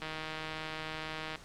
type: click train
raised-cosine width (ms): 0.3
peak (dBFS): -23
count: 211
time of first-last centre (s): 0.02-1.358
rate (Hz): 157
effects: pink hiss -53 dBFS RMS until 1.44 s + low-pass 8000 Hz 12 dB/octave